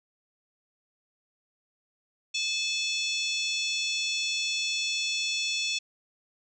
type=harmonic tone with a mistuned harmonic; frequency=864 Hz; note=A5; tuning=32 cents flat; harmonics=3 / 4 / 5 / 6 / 7 / 8 / 9; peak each=-31 / -32 / -36 / -36 / -40 / -39 / -43 dBFS; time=2.34-5.79 s; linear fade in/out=10 ms; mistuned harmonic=6; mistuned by=+84 cents; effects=none

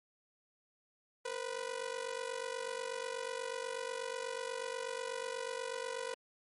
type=ring-modulated tone; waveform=sawtooth; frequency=492.5 Hz; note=B4; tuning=5 cents flat; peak=-31 dBFS; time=1.25-6.14 s; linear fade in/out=2 ms; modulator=24.1 Hz; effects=MP3 48 kbps

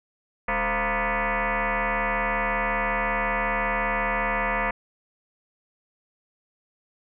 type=tone with frequency modulation; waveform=sine; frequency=523.3 Hz; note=C5; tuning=in tune; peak=-22 dBFS; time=0.48-4.71 s; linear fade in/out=5 ms; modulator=243 Hz; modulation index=7.2; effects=none

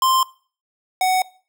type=tone pair in turn; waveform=square; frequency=1046.5 / 745 Hz; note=C6 / F#5; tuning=0 / +12 cents; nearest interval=tritone; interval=588 cents; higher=first; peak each=-15 / -16 dBFS; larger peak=first; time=0.02-0.23 / 1.01-1.22 s; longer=neither; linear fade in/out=2 ms; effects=noise-tail reverb RT60 0.4 s tail -20 dB re dry

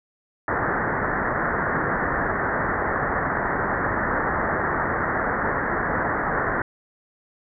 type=low-pass noise; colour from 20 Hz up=white; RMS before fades=-24 dBFS; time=0.48-6.62 s; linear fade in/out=2 ms; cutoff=1900 Hz; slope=96 dB/octave; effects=none

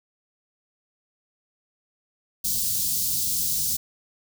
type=band-stop noise; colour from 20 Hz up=white; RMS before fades=-25 dBFS; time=2.44-3.77 s; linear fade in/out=10 ms; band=210 to 4400 Hz; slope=24 dB/octave; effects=none

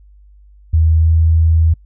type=tone with pitch glide; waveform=sine; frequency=80.3 to 81.19 Hz; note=E2 to E2; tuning=-45 to -26 cents; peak=-8 dBFS; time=0.73-1.74 s; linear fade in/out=10 ms; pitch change=+19 cents; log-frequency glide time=1-1.08 s; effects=noise-tail reverb RT60 0.1 s tail -26 dB re dry + added 50 Hz sine -41 dBFS peak until 1.85 s

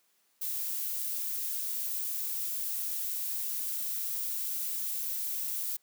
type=noise; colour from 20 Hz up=violet; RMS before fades=-34 dBFS; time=0.41-5.77 s; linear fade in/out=10 ms; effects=white hiss -71 dBFS RMS until 5.82 s + high-pass 200 Hz 12 dB/octave

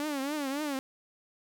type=tone with vibrato; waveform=sawtooth; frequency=285.2 Hz; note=C#4; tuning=49 cents sharp; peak=-27 dBFS; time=0-0.79 s; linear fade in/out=0 ms; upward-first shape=triangle; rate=3.6 Hz; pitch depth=150 cents each way; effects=none

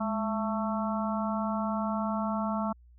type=harmonic tone with a mistuned harmonic; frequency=221.9 Hz; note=A3; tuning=15 cents sharp; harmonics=1 / 3 / 4 / 5 / 6; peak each=-30 / -35 / -36 / -37 / -38 dBFS; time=0-2.73 s; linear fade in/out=10 ms; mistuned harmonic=1; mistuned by=-89 cents; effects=added 60 Hz sine -53 dBFS peak until 2.98 s

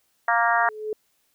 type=harmonic tone; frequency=233.2 Hz; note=A#3; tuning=1 cent sharp; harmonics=3 / 4 / 5 / 6 / 7 / 8; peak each=-23 / -24 / -25 / -26 / -26 / -27 dBFS; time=0.28-0.69 s; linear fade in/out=2 ms
type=tone with exponential growth; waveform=sine; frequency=429.2 Hz; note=A4; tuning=43 cents flat; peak=-23 dBFS; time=0.37-0.93 s; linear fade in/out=2 ms; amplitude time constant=120 ms
effects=white hiss -68 dBFS RMS until 1.34 s

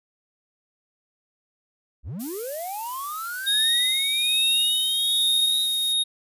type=linear sweep; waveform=triangle; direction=up; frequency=41.01 to 3980 Hz; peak=-28 dBFS; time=2.03-5.67 s; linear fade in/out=50 ms
type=noise; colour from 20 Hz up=violet; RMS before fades=-34 dBFS; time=2.19-5.94 s; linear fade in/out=20 ms
type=tone with tremolo; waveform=square; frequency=3729 Hz; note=A#7; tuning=in tune; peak=-19 dBFS; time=3.46-6.04 s; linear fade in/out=20 ms; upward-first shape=sine; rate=1.2 Hz; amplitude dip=35%
effects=resampled to 32000 Hz

